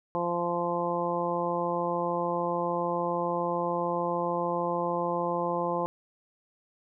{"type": "harmonic tone", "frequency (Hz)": 173.2, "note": "F3", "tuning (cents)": -14, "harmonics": [1, 2, 3, 4, 5, 6], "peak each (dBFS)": [-36, -34, -31, -36, -33, -33], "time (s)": [0.15, 5.86], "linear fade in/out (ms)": 0, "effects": []}